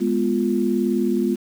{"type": "chord", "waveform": "sine", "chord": "F diminished", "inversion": "first", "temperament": "equal", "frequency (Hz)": [207.7, 246.9, 349.2], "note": ["Ab3", "Cb4", "F4"], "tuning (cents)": [0, 0, 0], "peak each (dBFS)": -22, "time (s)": [0, 1.36], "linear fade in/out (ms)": 20, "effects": ["7-bit"]}